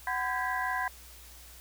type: tone cluster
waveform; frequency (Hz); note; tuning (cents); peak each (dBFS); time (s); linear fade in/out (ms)
sine; 746 / 1011 / 1590 / 1655 / 1960; F#5 / B5 / G6 / G#6 / B6; +14 / +40 / +24 / -6 / -14; -35 / -33 / -37 / -36 / -37; 0.07-0.88; 2
effects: added 60 Hz sine -52 dBFS peak until 1.6 s + white hiss -52 dBFS RMS until 1.6 s